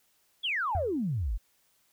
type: exponential sweep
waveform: sine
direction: down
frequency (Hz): 3520 to 41.2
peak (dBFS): -27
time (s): 0.43-1.38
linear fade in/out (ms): 20
type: tone with exponential decay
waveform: sine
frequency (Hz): 85.3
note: F2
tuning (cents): -40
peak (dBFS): -24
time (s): 0.75-1.01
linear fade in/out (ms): 0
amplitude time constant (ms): 55
effects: tanh soft clip ceiling -19 dBFS + white hiss -69 dBFS RMS until 1.92 s